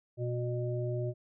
harmonic tone, 121.9 Hz, B2, 22 cents flat, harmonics 1 / 3 / 5, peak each -32 / -37 / -39 dBFS, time 0.17-1.14 s, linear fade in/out 50 ms, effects none

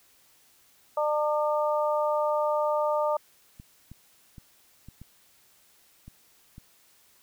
harmonic tone, 300 Hz, D4, 37 cents sharp, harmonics 2 / 3 / 4, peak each -25 / -29 / -31 dBFS, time 0.97-3.17 s, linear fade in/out 5 ms
clicks, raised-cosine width 5 ms, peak -32 dBFS, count 7, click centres 3.599 / 3.916 / 4.382 / 4.886 / 5.016 / 6.08 / 6.581 s
effects white hiss -61 dBFS RMS until 7.22 s

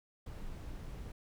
brown noise, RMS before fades -44 dBFS, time 0.26-1.12 s, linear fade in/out 5 ms, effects none

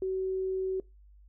sine tone, 377.7 Hz, F#4, 36 cents sharp, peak -28 dBFS, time 0.02-0.8 s, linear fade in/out 2 ms, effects noise-tail reverb RT60 0.2 s tail -21 dB re dry + added 50 Hz sine -53 dBFS peak until 1.28 s

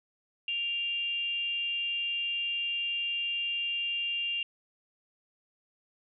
sine tone with frequency modulation, 2791 Hz, F7, 2 cents flat, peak -29 dBFS, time 0.48-4.43 s, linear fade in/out 2 ms, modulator 444 Hz, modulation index 0.29, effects none

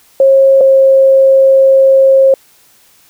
sine tone pair in turn, 540 / 536.6 Hz, C#5 / C5, -45 / +44 cents, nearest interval unison, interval 11 cents, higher first, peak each -3 dBFS, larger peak neither, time 0.2-0.61 / 0.61-2.34 s, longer second, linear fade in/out 2 ms, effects white hiss -47 dBFS RMS until 3.09 s

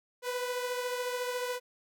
sawtooth beating tone pair, 493.4 / 507.4 Hz, B4 / B4, -2 / +47 cents, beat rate 14 Hz, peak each -29 / -36 dBFS, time 0.22-1.6 s, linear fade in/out 50 ms, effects none

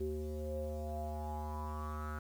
square tone with low-pass filter sweep, 76 Hz, D#2, 40 cents flat, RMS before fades -40 dBFS, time 0-2.19 s, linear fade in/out 5 ms, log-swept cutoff 380 to 1400 Hz, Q 8.3, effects 10-bit

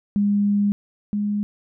sine tone pair in turn, 203.7 / 206.5 Hz, G#3 / G#3, -33 / -10 cents, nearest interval unison, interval 23 cents, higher second, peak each -16 / -20 dBFS, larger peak first, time 0.16-0.72 / 1.13-1.43 s, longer first, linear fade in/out 0 ms, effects none

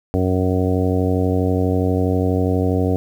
harmonic tone with a mistuned harmonic, 92.3 Hz, F#2, 4 cents flat, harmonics 1 / 2 / 3 / 4 / 5 / 6 / 7 / 8, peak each -19 / -24 / -21 / -27 / -23 / -30 / -29 / -31 dBFS, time 0.14-2.96 s, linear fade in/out 0 ms, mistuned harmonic 8, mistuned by +19 cents, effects 8-bit

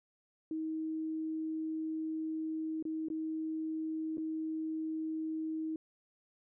sine tone with dropouts, 316.8 Hz, D#4, 31 cents sharp, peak -34 dBFS, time 0.51-5.76 s, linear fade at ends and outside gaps 2 ms, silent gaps 2.826-2.852 / 3.085-3.101 / 4.172-4.18 s, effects none

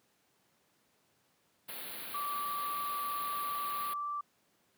white band-stop noise, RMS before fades -43 dBFS, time 1.68-3.94 s, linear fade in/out 10 ms, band 4500 to 10000 Hz, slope 96 dB/octave
sine tone with pitch glide, 1160 to 1169.4 Hz, D6 to D6, -22 to -8 cents, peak -34 dBFS, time 2.14-4.21 s, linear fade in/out 5 ms, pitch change +14 cents, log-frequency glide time 3.67-4.06 s
effects pink hiss -72 dBFS RMS until 4.77 s + high-pass 150 Hz 12 dB/octave

